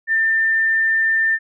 sine tone, 1793 Hz, A6, 32 cents sharp, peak -14 dBFS, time 0.07-1.39 s, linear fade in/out 50 ms, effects none

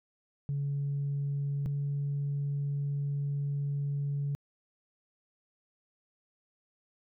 sine tone pair in turn, 141.4 / 142.15 Hz, C#3 / C#3, +35 / +44 cents, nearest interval unison, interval 9 cents, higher second, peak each -28 dBFS, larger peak neither, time 0.49-1.66 / 1.66-4.35 s, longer second, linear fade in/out 0 ms, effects tanh soft clip ceiling -26 dBFS

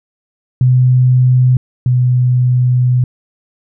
sine tone pair in turn, 126.8 / 125.13 Hz, B2 / B2, +46 / +23 cents, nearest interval unison, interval 23 cents, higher first, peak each -6 / -8 dBFS, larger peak first, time 0.61-1.57 / 1.86-3.04 s, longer second, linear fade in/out 2 ms, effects none

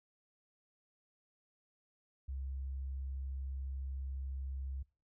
sine tone, 67 Hz, C2, 42 cents sharp, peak -38 dBFS, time 2.28-4.83 s, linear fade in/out 10 ms, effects noise-tail reverb RT60 0.4 s tail -24 dB re dry

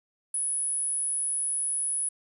sine tone, 10150 Hz, D#9, 33 cents sharp, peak -26 dBFS, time 0.34-2.09 s, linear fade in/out 5 ms, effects 10-bit

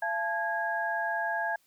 sine tone cluster, 680 / 870 / 1644 Hz, F5 / A5 / G#6, -46 / -20 / -18 cents, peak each -33 / -33 / -31 dBFS, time 0.02-1.56 s, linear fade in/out 5 ms, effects white hiss -68 dBFS RMS until 1.66 s

